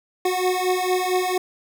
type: beating tone pair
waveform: 25% pulse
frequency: 364.7 / 369.1 Hz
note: F#4 / F#4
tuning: -25 / -4 cents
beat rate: 4.4 Hz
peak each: -19 dBFS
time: 0.25-1.38 s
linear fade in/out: 5 ms
effects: none